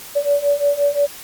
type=beating tone pair; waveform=sine; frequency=571 / 576.7 Hz; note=D5 / D5; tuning=-49 / -32 cents; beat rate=5.7 Hz; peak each=-18 / -16 dBFS; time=0.15-1.07 s; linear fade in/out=20 ms; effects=white hiss -36 dBFS RMS until 1.23 s + MP3 96 kbps